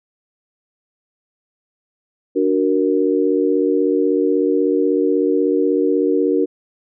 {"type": "chord", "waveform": "sine", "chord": "D augmented", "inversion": "none", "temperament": "equal", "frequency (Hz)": [293.7, 370, 466.2], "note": ["D4", "F#4", "A#4"], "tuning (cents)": [0, 0, 0], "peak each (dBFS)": -18, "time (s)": [2.35, 6.46], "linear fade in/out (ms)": 20, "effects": []}